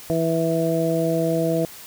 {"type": "harmonic tone", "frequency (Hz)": 164.1, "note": "E3", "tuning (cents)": -8, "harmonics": [1, 2, 3, 4], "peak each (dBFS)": [-24, -24, -24, -24], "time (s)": [0.1, 1.65], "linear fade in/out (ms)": 0, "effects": ["white hiss -41 dBFS RMS until 1.86 s"]}